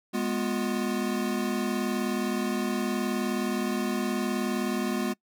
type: chord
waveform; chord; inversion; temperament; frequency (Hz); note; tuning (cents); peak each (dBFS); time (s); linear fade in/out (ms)
square; F diminished; first; equal with one note detuned; 207.7 / 246.9 / 358.2; Ab3 / Cb4 / F4; 0 / 0 / +44; -31 / -31 / -33; 0.13-5.14; 20
effects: noise-tail reverb RT60 0.1 s tail -23 dB re dry